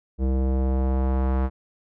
square tone with low-pass filter sweep, 65.41 Hz, C2, in tune, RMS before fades -22 dBFS, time 0.18-1.5 s, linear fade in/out 50 ms, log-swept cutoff 430 to 1200 Hz, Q 1.2, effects none

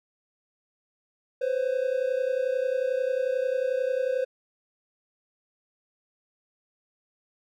triangle tone pair together, 506 / 537.2 Hz, B4 / C5, +42 / +46 cents, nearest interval minor second, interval 104 cents, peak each -24 / -26 dBFS, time 1.41-4.25 s, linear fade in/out 10 ms, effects none

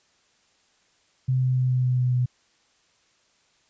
sine tone with pitch steps, 129.1 / 128.36 / 127.62 / 126.88 / 126.15 / 125.42 / 124.7 Hz, C3 / C3 / C3 / B2 / B2 / B2 / B2, -23 / -33 / -43 / +47 / +37 / +27 / +17 cents, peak -19 dBFS, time 1.28-2.26 s, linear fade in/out 10 ms, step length 140 ms, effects white hiss -64 dBFS RMS until 3.69 s + resampled to 16000 Hz

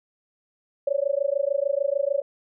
sine tone with amplitude modulation, 561 Hz, C#5, 21 cents sharp, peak -17 dBFS, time 0.87-2.22 s, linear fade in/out 5 ms, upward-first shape sine, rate 26.7 Hz, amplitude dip 100%, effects none

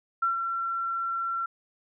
sine tone with ADSR envelope, 1358 Hz, F6, 49 cents flat, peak -21 dBFS, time 0.22-1.46 s, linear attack 8 ms, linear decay 130 ms, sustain -6 dB, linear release 6 ms, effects none

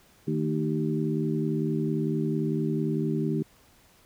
harmonic tone with a mistuned harmonic, 77.78 Hz, D#2, in tune, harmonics 2 / 3 / 4 / 5, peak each -28 / -30 / -31 / -32 dBFS, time 0.27-3.43 s, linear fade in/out 10 ms, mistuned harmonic 3, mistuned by -50 cents, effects pink hiss -59 dBFS RMS until 4.05 s

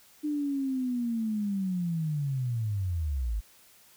sine linear sweep, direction down, 302.7 to 48.67 Hz, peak -27 dBFS, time 0.23-3.41 s, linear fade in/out 20 ms, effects white hiss -58 dBFS RMS until 3.96 s

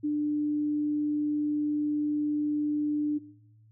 sine tone, 297.2 Hz, D4, 21 cents sharp, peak -25 dBFS, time 0.03-3.19 s, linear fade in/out 20 ms, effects noise-tail reverb RT60 0.8 s tail -21 dB re dry + added 110 Hz sine -55 dBFS peak until 3.71 s

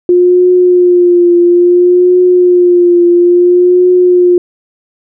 sine tone with vibrato, 354.9 Hz, F4, 28 cents sharp, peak -3 dBFS, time 0.09-4.38 s, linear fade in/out 2 ms, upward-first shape triangle, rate 0.59 Hz, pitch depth 38 cents each way, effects none

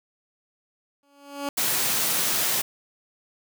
15% pulse tone with exponential growth, 282.8 Hz, C#4, 35 cents sharp, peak -19 dBFS, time 1.03-1.49 s, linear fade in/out 1 ms, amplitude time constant 98 ms
white high-pass noise, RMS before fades -24 dBFS, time 1.57-2.62 s, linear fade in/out 10 ms, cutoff 100 Hz, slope 48 dB/octave
effects none

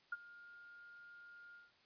sine tone with ADSR envelope, 1414 Hz, F6, 21 cents sharp, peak -36 dBFS, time 0.12-1.72 s, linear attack 6 ms, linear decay 32 ms, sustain -19 dB, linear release 170 ms, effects white hiss -70 dBFS RMS until 1.85 s + resampled to 11025 Hz

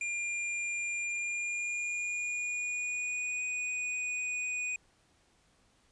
square tone with pitch glide, 2400 to 2476 Hz, D7 to D#7, +37 to -9 cents, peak -33 dBFS, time 0.01-4.76 s, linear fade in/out 2 ms, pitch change +54 cents, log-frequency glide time 1.01-3.48 s, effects pink hiss -68 dBFS RMS until 5.91 s + resampled to 22050 Hz

